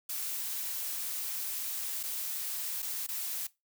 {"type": "noise with dropouts", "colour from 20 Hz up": "blue", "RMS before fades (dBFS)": -36, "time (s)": [0.09, 3.47], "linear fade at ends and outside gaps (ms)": 5, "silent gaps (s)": [[2.031, 2.035], [2.822, 2.826], [3.067, 3.086]], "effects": ["noise-tail reverb RT60 0.2 s tail -19 dB re dry"]}